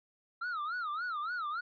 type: tone with vibrato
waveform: triangle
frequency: 1318.5 Hz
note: E6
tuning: in tune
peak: -32 dBFS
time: 0.41-1.61 s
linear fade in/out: 10 ms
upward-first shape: sine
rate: 3.5 Hz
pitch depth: 200 cents each way
effects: resampled to 11025 Hz